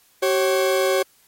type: tone pair together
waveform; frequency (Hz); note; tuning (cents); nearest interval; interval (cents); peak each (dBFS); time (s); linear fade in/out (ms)
40% pulse; 381.7 / 546; G4 / C#5; -46 / -26; tritone; 620; -19; 0.22-1.03; 10
effects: white hiss -57 dBFS RMS until 1.27 s + MP3 64 kbps